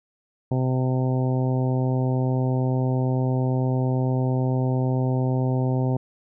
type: harmonic tone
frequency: 128.9 Hz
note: C3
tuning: 26 cents flat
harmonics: 1 / 2 / 3 / 4 / 5 / 6 / 7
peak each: -21 / -27 / -31 / -33 / -35 / -37 / -38 dBFS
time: 0.51-5.97 s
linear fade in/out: 5 ms
effects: none